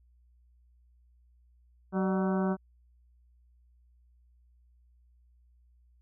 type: harmonic tone with a mistuned harmonic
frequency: 188.8 Hz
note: F#3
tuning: 35 cents sharp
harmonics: 1 / 2 / 3 / 4 / 5 / 6 / 7 / 8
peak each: -27 / -33 / -37 / -39 / -41 / -43 / -44 / -45 dBFS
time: 1.92-2.57 s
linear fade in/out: 50 ms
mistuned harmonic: 3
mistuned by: +76 cents
effects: added 60 Hz sine -60 dBFS peak until 6.01 s